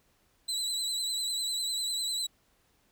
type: tone with vibrato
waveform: 30% pulse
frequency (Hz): 3985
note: B7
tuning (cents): +15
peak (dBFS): -27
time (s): 0.48-2.27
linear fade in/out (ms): 10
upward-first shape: triangle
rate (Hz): 10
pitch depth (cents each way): 61
effects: pink hiss -69 dBFS RMS until 2.91 s